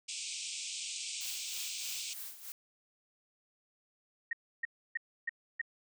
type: band-pass noise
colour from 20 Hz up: white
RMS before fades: -41 dBFS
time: 0.08-2.14 s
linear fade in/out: 10 ms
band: 2300 to 8600 Hz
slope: 96 dB/octave
type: noise with tremolo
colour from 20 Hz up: blue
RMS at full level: -43 dBFS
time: 1.21-2.52 s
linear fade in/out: 0 ms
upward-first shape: sine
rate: 3.2 Hz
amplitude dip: 70%
type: tone bursts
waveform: sine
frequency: 1864.7 Hz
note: A#6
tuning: in tune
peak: -31 dBFS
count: 5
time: 4.31-5.615 s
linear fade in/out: 5 ms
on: 21 ms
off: 300 ms
effects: none